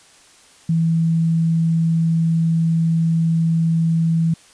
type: tone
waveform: sine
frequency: 164.2 Hz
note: E3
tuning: 6 cents flat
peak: -14 dBFS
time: 0.69-4.34 s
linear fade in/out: 5 ms
effects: white hiss -49 dBFS RMS until 4.53 s + resampled to 22050 Hz